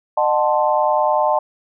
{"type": "chord", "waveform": "sine", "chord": "D# diminished seventh", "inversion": "none", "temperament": "equal with one note detuned", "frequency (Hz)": [610.2, 740, 880, 1046.5], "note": ["D#5", "F#5", "A5", "C6"], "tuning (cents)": [-34, 0, 0, 0], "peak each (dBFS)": [-18, -21, -18, -22], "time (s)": [0.17, 1.39], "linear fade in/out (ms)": 5, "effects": []}